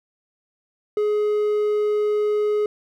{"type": "tone", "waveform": "triangle", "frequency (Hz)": 420, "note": "G#4", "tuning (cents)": 19, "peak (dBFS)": -16, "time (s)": [0.97, 2.66], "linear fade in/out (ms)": 2, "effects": []}